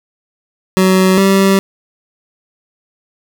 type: tone pair in turn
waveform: 25% pulse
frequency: 187.5 / 194.21 Hz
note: F#3 / G3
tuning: +23 / -16 cents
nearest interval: minor second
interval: 61 cents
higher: second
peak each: -4 dBFS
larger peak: neither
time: 0.77-1.18 / 1.18-1.59 s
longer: neither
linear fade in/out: 0 ms
effects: none